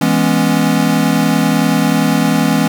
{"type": "chord", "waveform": "square", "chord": "C# minor seventh", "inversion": "first", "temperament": "equal", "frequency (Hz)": [164.81, 207.7, 246.9, 277.2], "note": ["E3", "G#3", "B3", "C#4"], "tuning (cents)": [0, 0, 0, 0], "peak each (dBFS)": -17, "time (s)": [0.01, 2.68], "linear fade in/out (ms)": 5, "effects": ["7-bit"]}